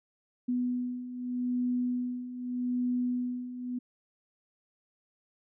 sine beating tone pair, 246.9 / 247.72 Hz, B3 / B3, 0 / +5 cents, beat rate 0.82 Hz, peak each -35 / -30 dBFS, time 0.48-3.79 s, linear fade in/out 10 ms, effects none

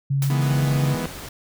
sine tone with pitch glide, 138.2 to 140.13 Hz, C#3 to C#3, -5 to +19 cents, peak -18 dBFS, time 0.1-0.95 s, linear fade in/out 10 ms, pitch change +24 cents, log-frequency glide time 0.41-0.57 s
white noise with exponential decay, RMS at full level -29 dBFS, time 0.22-0.5 s, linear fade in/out 2 ms, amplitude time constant 59 ms
sawtooth chord, E major seventh, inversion third, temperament equal, 155.56 / 164.81 / 207.7 / 246.9 Hz, D#3 / E3 / G#3 / B3, 0 / 0 / 0 / 0 cents, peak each -30 / -25 / -29 / -25 dBFS, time 0.3-1.06 s, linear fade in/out 2 ms
pink noise, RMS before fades -36 dBFS, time 0.41-1.29 s, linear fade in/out 5 ms
effects none

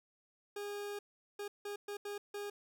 40% pulse tone bursts at uneven times, 408.9 Hz, G#4, 27 cents flat, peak -39 dBFS, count 6, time 0.56-0.99 / 1.39-1.48 / 1.65-1.76 / 1.88-1.97 / 2.05-2.18 / 2.34-2.5 s, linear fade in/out 5 ms, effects 13-bit

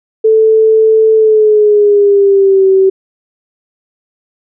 sine tone with pitch glide, 440 to 383 Hz, A4 to G4, 0 to -40 cents, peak -4 dBFS, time 0.24-2.9 s, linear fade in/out 10 ms, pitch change -240 cents, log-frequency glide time 1.15-2.66 s, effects none

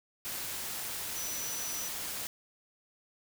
sine tone in noise, 5920 Hz, F#8, in tune, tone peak -38 dBFS, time 1.16-1.88 s, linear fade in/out 0 ms, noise white, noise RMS -38 dBFS, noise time 0.25-2.27 s, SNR -3 dB, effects none

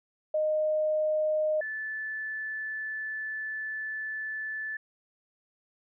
sine tone pair in turn, 617 / 1745.1 Hz, D#5 / A6, -15 / -15 cents, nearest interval octave + tritone, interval 1800 cents, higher second, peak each -24 / -32 dBFS, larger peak first, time 0.34-1.61 / 1.61-4.77 s, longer second, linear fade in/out 5 ms, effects none

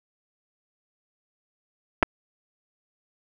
clicks, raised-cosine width 0.5 ms, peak -4 dBFS, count 2, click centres 2.027 / 2.03 s, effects none

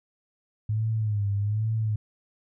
sine tone with vibrato, 105.7 Hz, G#2, 31 cents sharp, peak -23 dBFS, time 0.69-1.96 s, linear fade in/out 5 ms, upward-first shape sine, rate 1.2 Hz, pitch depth 90 cents each way, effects none

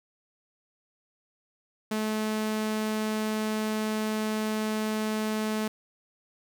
sawtooth tone, 216.1 Hz, A3, 31 cents flat, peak -23 dBFS, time 1.91-5.68 s, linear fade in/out 5 ms, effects none

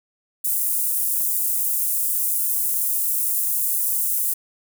pink high-pass noise, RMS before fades -22 dBFS, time 0.44-4.34 s, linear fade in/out 10 ms, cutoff 10000 Hz, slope 24 dB/octave, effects none

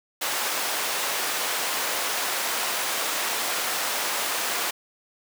pink high-pass noise, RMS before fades -27 dBFS, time 0.21-4.71 s, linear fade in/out 10 ms, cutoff 650 Hz, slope 12 dB/octave, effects none

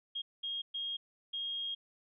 sine tone bursts at uneven times, 3251 Hz, G#7, 38 cents flat, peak -35 dBFS, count 4, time 0.15-0.22 / 0.43-0.62 / 0.74-0.97 / 1.33-1.75 s, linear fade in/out 10 ms, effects none

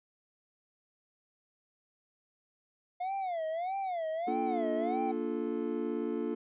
triangle tone with vibrato, 705 Hz, F5, 16 cents sharp, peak -30 dBFS, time 3-5.12 s, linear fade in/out 10 ms, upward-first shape sine, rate 1.6 Hz, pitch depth 190 cents each way
triangle chord, Bb major seventh, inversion none, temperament just, 233.1 / 291.4 / 349.6 / 437 Hz, Bb3 / D4 / F4 / A4, 0 / -13 / +2 / -12 cents, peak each -35 dBFS, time 4.27-6.35 s, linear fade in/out 10 ms
effects resampled to 8000 Hz

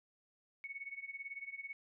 sine tone with tremolo, 2217 Hz, C#7, in tune, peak -40 dBFS, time 0.64-1.73 s, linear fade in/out 0 ms, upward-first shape sine, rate 18 Hz, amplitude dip 85%, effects none

